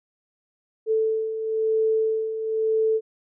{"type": "beating tone pair", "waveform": "sine", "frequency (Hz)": [440, 441], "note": ["A4", "A4"], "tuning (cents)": [0, 4], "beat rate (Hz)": 1, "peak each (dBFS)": [-28, -21], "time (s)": [0.86, 3.01], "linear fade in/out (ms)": 50, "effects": []}